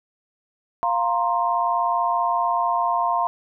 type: chord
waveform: sine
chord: F suspended fourth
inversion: none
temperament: equal with one note detuned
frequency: 698.5 / 932.3 / 1052.6 Hz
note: F5 / Bb5 / C6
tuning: 0 / 0 / +10 cents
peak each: -23 dBFS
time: 0.83-3.27 s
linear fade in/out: 0 ms
effects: none